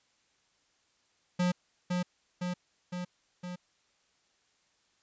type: tone with echo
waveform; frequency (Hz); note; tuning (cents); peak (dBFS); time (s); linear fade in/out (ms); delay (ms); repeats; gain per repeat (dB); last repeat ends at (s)
square; 178.9; F3; +42; -26; 1.39-1.52; 10; 510; 4; -3; 3.56
effects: white hiss -71 dBFS RMS until 5.02 s + resampled to 16000 Hz